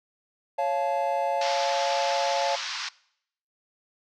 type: chord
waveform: triangle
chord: Db augmented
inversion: none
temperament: just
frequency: 554.4 / 693 / 866.2 Hz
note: Db5 / F5 / A5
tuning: 0 / -14 / -27 cents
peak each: -26 dBFS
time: 0.58-2.56 s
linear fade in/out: 10 ms
type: band-pass noise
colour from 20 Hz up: white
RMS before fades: -33 dBFS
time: 1.41-2.89 s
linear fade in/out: 5 ms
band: 890 to 5800 Hz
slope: 48 dB/octave
effects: noise-tail reverb RT60 0.7 s tail -22 dB re dry